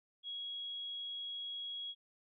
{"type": "tone", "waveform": "sine", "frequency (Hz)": 3317, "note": "G#7", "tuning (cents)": -3, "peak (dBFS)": -40, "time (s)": [0.23, 1.95], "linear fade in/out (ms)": 50, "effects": []}